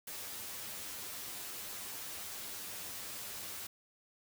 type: noise with comb filter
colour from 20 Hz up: white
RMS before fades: -44 dBFS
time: 0.07-3.67 s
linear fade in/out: 5 ms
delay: 9.9 ms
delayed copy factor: +0.65
effects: none